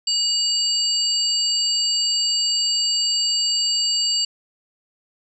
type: tone cluster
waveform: sine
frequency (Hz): 2891 / 4622 / 7560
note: F#7 / D8 / A#8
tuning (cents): -41 / -28 / +23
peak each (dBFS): -27 / -19 / -26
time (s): 0.07-4.25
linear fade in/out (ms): 5
effects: none